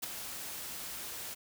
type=noise with ADSR envelope; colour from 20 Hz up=white; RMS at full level=-34 dBFS; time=0.02-1.35 s; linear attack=17 ms; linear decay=11 ms; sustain=-8 dB; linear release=20 ms; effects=none